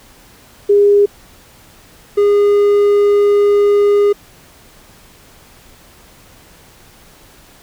sine / triangle tone pair in turn, 407 / 408.9 Hz, G#4 / G#4, -35 / -27 cents, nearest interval unison, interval 8 cents, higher second, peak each -6 dBFS, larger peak neither, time 0.69-1.06 / 2.17-4.13 s, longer second, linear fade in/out 10 ms, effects pink hiss -44 dBFS RMS until 7.62 s

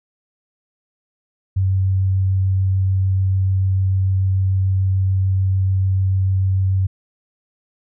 sine tone with vibrato, 95.2 Hz, F#2, 50 cents sharp, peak -14 dBFS, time 1.56-6.87 s, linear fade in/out 10 ms, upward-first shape triangle, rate 6.8 Hz, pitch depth 8 cents each way, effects none

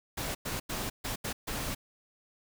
pink noise bursts at uneven times, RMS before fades -35 dBFS, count 6, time 0.17-0.35 / 0.45-0.6 / 0.69-0.9 / 1.04-1.16 / 1.24-1.33 / 1.47-1.75 s, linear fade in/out 10 ms, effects none

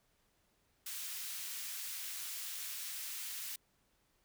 white high-pass noise, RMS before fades -43 dBFS, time 0.86-3.56 s, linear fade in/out 5 ms, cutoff 1800 Hz, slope 12 dB/octave, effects pink hiss -75 dBFS RMS until 4.24 s

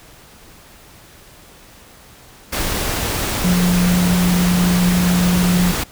sine tone in noise, 178.2 Hz, F3, 35 cents sharp, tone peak -13 dBFS, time 3.44-5.72 s, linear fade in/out 10 ms, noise pink, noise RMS -21 dBFS, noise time 2.52-5.84 s, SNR +5 dB, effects pink hiss -44 dBFS RMS until 5.91 s

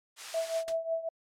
white high-pass noise, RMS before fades -41 dBFS, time 0.16-0.64 s, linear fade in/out 50 ms, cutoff 750 Hz, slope 12 dB/octave
sine tone with tremolo, 656 Hz, E5, 9 cents flat, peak -26 dBFS, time 0.34-1.09 s, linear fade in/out 5 ms, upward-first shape triangle, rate 5.5 Hz, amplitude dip 85%
white noise with exponential decay, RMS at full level -35 dBFS, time 0.68-0.77 s, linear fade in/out 1 ms, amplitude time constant 19 ms
effects low-pass 8000 Hz 12 dB/octave + AAC 64 kbps

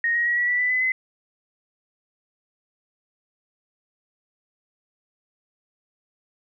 sine tone with pitch steps, 1864.7 / 1888.5 / 1912.7 / 1937.2 / 1961.9 / 1987 / 2012 / 2038 Hz, A#6 / A#6 / A#6 / B6 / B6 / B6 / B6 / C7, 0 / +22 / +44 / -34 / -12 / +10 / +32 / -46 cents, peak -19 dBFS, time 0.04-0.92 s, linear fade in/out 2 ms, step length 110 ms, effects none

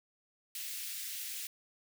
white high-pass noise, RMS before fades -41 dBFS, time 0.55-1.47 s, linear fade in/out 2 ms, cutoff 2000 Hz, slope 24 dB/octave, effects none

